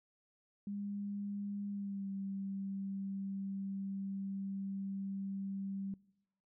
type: tone with pitch glide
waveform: sine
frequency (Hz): 202.3 to 195.41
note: G#3 to G3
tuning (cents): -45 to -5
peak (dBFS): -38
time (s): 0.67-5.94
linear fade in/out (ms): 2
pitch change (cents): -60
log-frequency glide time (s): 1.7-2.09
effects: noise-tail reverb RT60 0.9 s tail -23 dB re dry